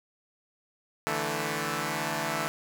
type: chord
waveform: 5% pulse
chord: D suspended second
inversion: none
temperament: equal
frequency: 146.83 / 164.81 / 220 Hz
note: D3 / E3 / A3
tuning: 0 / 0 / 0 cents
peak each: -22 dBFS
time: 1.07-2.48 s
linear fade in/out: 0 ms
effects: 9-bit